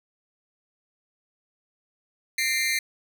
sawtooth tone with amplitude modulation, 2093 Hz, C7, in tune, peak -15 dBFS, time 2.38-2.79 s, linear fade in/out 5 ms, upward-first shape sine, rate 268 Hz, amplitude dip 100%, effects none

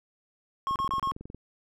triangle tone bursts, 1084 Hz, C#6, 39 cents flat, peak -24 dBFS, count 4, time 0.67-1.115 s, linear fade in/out 0 ms, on 88 ms, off 31 ms
click train, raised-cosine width 3 ms, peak -28 dBFS, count 15, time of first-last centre 0.71-1.346 s, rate 22 Hz
effects none

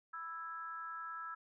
harmonic tone, 330.6 Hz, E4, 5 cents sharp, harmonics 3 / 4 / 5, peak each -53 / -43 / -49 dBFS, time 0.13-1.35 s, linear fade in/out 10 ms, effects none

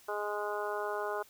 harmonic tone, 207.7 Hz, G#3, in tune, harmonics 2 / 3 / 4 / 5 / 6 / 7, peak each -37 / -39 / -40 / -41 / -42 / -42 dBFS, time 0.08-1.23 s, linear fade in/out 10 ms, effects white hiss -60 dBFS RMS until 1.29 s

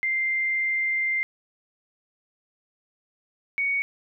sine tone pair in turn, 2093 / 2234 Hz, C7 / C#7, 0 / +13 cents, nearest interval minor second, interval 113 cents, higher second, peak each -22 dBFS, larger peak neither, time 0.03-1.23 / 3.58-3.82 s, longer first, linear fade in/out 0 ms, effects none

